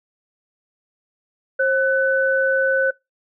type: tone pair together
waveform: sine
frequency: 533.4 / 1500 Hz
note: C5 / F#6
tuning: +33 / +23 cents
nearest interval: octave + tritone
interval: 1790 cents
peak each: -18 dBFS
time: 1.59-2.91 s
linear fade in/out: 10 ms
effects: noise-tail reverb RT60 0.2 s tail -24 dB re dry